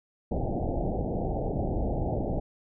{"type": "low-pass noise", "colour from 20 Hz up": "pink", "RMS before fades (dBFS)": -29, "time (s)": [0.31, 2.4], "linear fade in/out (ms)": 10, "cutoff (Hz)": 810, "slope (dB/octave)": 96, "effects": []}